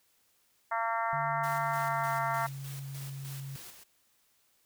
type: harmonic tone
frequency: 228.2 Hz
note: A#3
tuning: 37 cents flat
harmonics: 3 / 4 / 5 / 6 / 7 / 8 / 9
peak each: -35 / -33 / -36 / -36 / -43 / -40 / -44 dBFS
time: 0.71-2.47 s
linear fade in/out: 10 ms
type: tone with pitch glide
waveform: sine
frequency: 146.83 to 137 Hz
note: D3 to C#3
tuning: 0 to -20 cents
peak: -38 dBFS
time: 1.13-3.56 s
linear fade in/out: 0 ms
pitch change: -120 cents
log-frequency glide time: 1.58-2.53 s
type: noise with tremolo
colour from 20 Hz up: white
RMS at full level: -47 dBFS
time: 1.43-3.84 s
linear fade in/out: 10 ms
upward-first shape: square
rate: 3.3 Hz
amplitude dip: 50%
effects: white hiss -70 dBFS RMS until 4.65 s